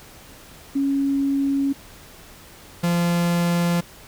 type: tone pair in turn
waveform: sine / 45% pulse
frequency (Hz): 276.7 / 172.57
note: C#4 / F3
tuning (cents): -3 / -20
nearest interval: minor sixth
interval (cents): 817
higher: first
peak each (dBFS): -18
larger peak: neither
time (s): 0.75-1.73 / 2.83-3.81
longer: neither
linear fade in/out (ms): 10
effects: pink hiss -45 dBFS RMS until 4.07 s